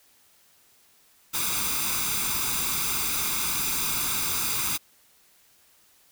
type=noise with comb filter; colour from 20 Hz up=white; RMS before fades=-27 dBFS; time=1.33-4.78 s; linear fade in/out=20 ms; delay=0.82 ms; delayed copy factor=+0.7; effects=white hiss -60 dBFS RMS until 6.11 s